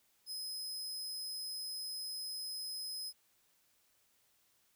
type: tone with amplitude modulation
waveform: sawtooth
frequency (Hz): 5080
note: D#8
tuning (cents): +35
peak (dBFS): -36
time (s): 0.26-3.13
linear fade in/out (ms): 50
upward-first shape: sine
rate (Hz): 176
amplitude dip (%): 30
effects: white hiss -73 dBFS RMS until 4.75 s